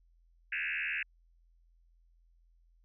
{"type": "tone with frequency modulation", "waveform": "sine", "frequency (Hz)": 2145, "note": "C7", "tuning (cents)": 42, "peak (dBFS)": -32, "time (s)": [0.52, 1.03], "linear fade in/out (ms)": 5, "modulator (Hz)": 79.7, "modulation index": 7.2, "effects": ["added 42 Hz sine -63 dBFS peak until 2.84 s"]}